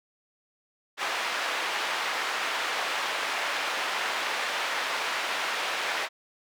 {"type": "band-pass noise", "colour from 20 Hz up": "white", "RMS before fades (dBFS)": -30, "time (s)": [0.97, 6.09], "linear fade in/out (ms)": 50, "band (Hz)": [610, 2400], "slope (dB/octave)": 12, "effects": []}